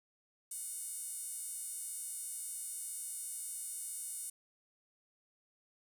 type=tone with high-pass filter; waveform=sawtooth; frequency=731 Hz; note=F#5; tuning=21 cents flat; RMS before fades=-43 dBFS; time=0.51-4.3 s; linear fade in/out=5 ms; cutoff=9100 Hz; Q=4.7; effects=none